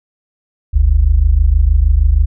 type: tone pair together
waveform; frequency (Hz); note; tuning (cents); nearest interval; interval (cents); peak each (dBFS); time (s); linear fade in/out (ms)
sine; 46.64 / 73; F#1 / D2; +15 / -10; minor sixth; 775; -10; 0.73-2.26; 20
effects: none